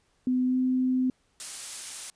sine tone with pitch glide, 253.3 to 256.2 Hz, B3 to C4, +44 to -36 cents, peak -22 dBFS, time 0.27-1.1 s, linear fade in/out 2 ms, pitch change +20 cents, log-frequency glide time 0.46-0.56 s
blue noise, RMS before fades -34 dBFS, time 1.4-2.1 s, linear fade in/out 0 ms
effects pink hiss -69 dBFS RMS until 2.15 s + resampled to 22050 Hz

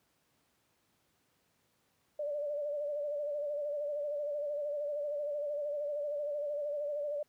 sine tone with vibrato, 585 Hz, D5, 7 cents flat, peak -33 dBFS, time 2.19-7.23 s, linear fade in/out 5 ms, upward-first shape sine, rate 13 Hz, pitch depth 50 cents each way, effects pink hiss -74 dBFS RMS until 7.28 s + high-pass 100 Hz 12 dB/octave

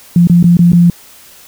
sine tone with dropouts, 173.2 Hz, F3, 14 cents flat, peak -3 dBFS, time 0.16-0.9 s, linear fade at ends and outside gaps 2 ms, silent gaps 0.272-0.297 / 0.428-0.441 / 0.57-0.591 / 0.72-0.731 s, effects white hiss -39 dBFS RMS until 1.47 s

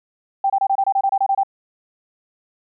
sine tone bursts, 784 Hz, G5, in tune, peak -14 dBFS, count 12, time 0.44-1.434 s, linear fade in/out 5 ms, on 59 ms, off 26 ms, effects none

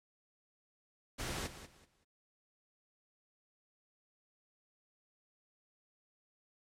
pink noise with echo, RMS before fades -39 dBFS, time 1.18-1.48 s, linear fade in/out 20 ms, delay 190 ms, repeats 3, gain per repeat -12 dB, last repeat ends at 2.05 s, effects low-pass 10000 Hz 12 dB/octave + MP3 96 kbps

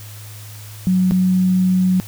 sine tone with dropouts, 184.8 Hz, F#3, 2 cents flat, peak -12 dBFS, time 0.87-2 s, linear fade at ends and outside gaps 0 ms, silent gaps 1.11-1.119 s, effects added 105 Hz sine -34 dBFS peak until 2.07 s + white hiss -40 dBFS RMS until 2.07 s

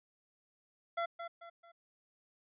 25% pulse tone with echo, 679 Hz, F5, 49 cents flat, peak -29 dBFS, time 0.97-1.06 s, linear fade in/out 10 ms, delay 220 ms, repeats 3, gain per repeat -8 dB, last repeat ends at 1.72 s, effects resampled to 8000 Hz

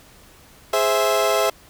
30% pulse chord, Ab augmented, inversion none, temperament equal, 415.3 / 523.3 / 659.3 Hz, Ab4 / C5 / E5, 0 / 0 / 0 cents, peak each -20 / -20 / -17 dBFS, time 0.73-1.5 s, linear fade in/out 5 ms, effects pink hiss -49 dBFS RMS until 1.69 s

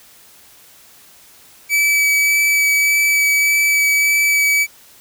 45% pulse tone with vibrato, 2294 Hz, D7, 41 cents flat, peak -12 dBFS, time 1.69-4.67 s, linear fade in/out 50 ms, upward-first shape sine, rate 1.7 Hz, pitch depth 9 cents each way, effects white hiss -46 dBFS RMS until 5 s

